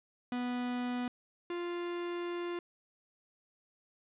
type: tone pair in turn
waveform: 45% pulse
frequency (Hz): 246.4 / 348.5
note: B3 / F4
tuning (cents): -4 / -4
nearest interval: tritone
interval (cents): 600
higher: second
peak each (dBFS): -33 / -35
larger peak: first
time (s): 0.32-1.08 / 1.5-2.59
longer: second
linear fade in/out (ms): 2
effects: resampled to 8000 Hz + 11-bit